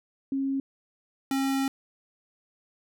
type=tone pair in turn; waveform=sine / square; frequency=271.6 / 270.5 Hz; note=C#4 / C#4; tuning=-35 / -42 cents; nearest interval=unison; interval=7 cents; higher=first; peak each=-25 dBFS; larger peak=neither; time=0.32-0.6 / 1.31-1.68 s; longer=second; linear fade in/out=2 ms; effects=none